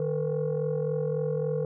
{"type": "tone cluster", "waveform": "sine", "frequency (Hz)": [152.2, 452.1, 495.7], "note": ["D#3", "A4", "B4"], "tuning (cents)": [-38, 47, 6], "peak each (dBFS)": -29, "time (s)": [0, 1.65], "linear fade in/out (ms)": 2, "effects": ["tanh soft clip ceiling -20 dBFS"]}